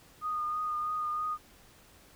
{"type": "tone with vibrato", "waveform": "sine", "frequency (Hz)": 1229, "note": "D#6", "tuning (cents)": -22, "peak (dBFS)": -30, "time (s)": [0.21, 1.38], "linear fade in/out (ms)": 50, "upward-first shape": "triangle", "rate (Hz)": 3.1, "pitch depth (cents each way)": 22, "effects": ["pink hiss -58 dBFS RMS until 2.15 s"]}